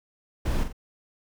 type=noise with echo; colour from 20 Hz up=brown; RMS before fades=-25 dBFS; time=0.45-0.64 s; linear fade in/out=10 ms; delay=44 ms; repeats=2; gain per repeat=-7 dB; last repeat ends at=0.728 s; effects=none